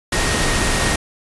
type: tone in noise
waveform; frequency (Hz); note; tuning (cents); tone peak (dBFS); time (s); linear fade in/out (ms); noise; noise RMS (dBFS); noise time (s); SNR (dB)
sine; 1864.7; A#6; 0; -26; 0.12-0.96; 5; pink; -18; 0.12-0.96; -11
effects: resampled to 24000 Hz